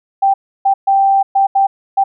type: tone bursts at uneven times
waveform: sine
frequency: 784 Hz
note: G5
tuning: in tune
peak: -8 dBFS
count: 6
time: 0.22-0.34 / 0.65-0.74 / 0.87-1.23 / 1.35-1.47 / 1.55-1.67 / 1.97-2.04 s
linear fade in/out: 10 ms
effects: none